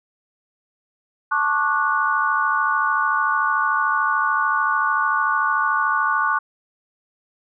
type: chord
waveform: sine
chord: D major seventh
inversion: second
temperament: just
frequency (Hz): 881 / 1101.2 / 1174.7 / 1468.3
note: A5 / C#6 / D6 / F#6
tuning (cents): +2 / -12 / 0 / -14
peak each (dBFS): -26 / -22 / -23 / -21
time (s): 1.31-6.39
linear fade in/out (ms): 10
effects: none